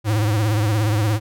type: tone with vibrato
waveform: square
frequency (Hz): 106.9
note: A2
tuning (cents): -49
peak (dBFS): -17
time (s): 0.04-1.2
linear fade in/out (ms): 50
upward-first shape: triangle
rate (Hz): 17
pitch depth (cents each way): 110
effects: none